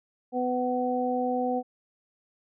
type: harmonic tone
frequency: 250 Hz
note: B3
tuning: 21 cents sharp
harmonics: 1 / 2 / 3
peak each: -29 / -29 / -29 dBFS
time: 0.32-1.63 s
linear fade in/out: 50 ms
effects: none